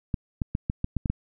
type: clicks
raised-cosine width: 5 ms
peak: -13 dBFS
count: 8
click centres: 0.142 / 0.418 / 0.551 / 0.699 / 0.844 / 0.967 / 1.058 / 1.1 s
effects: none